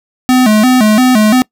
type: tone with vibrato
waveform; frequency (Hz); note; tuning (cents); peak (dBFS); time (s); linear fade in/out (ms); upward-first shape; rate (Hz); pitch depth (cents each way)
square; 233.1; A#3; 0; -6; 0.29-1.42; 0; square; 2.9; 150
effects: noise-tail reverb RT60 0.1 s tail -24 dB re dry